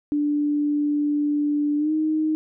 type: tone with pitch glide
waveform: sine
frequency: 293.7 to 311.2 Hz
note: D4 to D#4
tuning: 0 to 0 cents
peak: -19 dBFS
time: 0.12-2.35 s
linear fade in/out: 0 ms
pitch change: +100 cents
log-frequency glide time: 1.77-1.92 s
effects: none